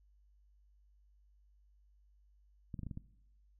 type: clicks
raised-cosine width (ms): 5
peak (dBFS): -30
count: 6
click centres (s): 2.742 / 2.792 / 2.833 / 2.867 / 2.912 / 2.974
effects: noise-tail reverb RT60 0.8 s tail -19 dB re dry + added 50 Hz sine -64 dBFS peak until 3.59 s